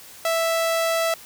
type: tone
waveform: sawtooth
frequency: 659.3 Hz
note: E5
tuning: in tune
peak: -16 dBFS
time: 0.25-1.14 s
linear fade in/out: 2 ms
effects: white hiss -44 dBFS RMS until 1.25 s